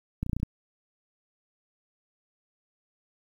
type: clicks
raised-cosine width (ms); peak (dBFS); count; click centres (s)
5; -16 / -20 / -17 / -15 / -16 / -29 / -13; 7; 0.23 / 0.264 / 0.296 / 0.332 / 0.366 / 0.4 / 0.431
effects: 9-bit